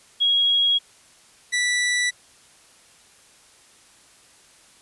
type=tone pair in turn; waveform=sine / sawtooth; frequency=3304 / 1964.6 Hz; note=G#7 / B6; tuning=-10 / -10 cents; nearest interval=major sixth; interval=900 cents; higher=first; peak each=-16 dBFS; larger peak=neither; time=0.2-0.79 / 1.52-2.11 s; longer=neither; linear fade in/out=20 ms; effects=white hiss -53 dBFS RMS until 4.81 s + resampled to 24000 Hz